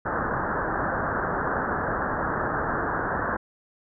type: low-pass noise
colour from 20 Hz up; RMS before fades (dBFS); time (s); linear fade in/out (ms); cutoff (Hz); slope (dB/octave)
white; -27; 0.05-3.37; 10; 1700; 96
effects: none